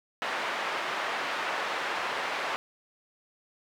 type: band-pass noise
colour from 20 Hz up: pink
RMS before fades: -32 dBFS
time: 0.22-2.56 s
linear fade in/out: 0 ms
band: 730 to 2400 Hz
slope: 12 dB/octave
effects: none